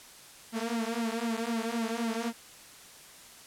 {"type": "tone with flanger", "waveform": "sawtooth", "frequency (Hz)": 229.5, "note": "A#3", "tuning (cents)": -27, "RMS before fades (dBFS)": -32, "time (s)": [0.52, 2.33], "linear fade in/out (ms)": 50, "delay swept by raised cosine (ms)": [1.7, 5.4], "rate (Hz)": 3.9, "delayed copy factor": -0.95, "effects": ["white hiss -51 dBFS RMS until 3.46 s", "low-pass 11000 Hz 12 dB/octave"]}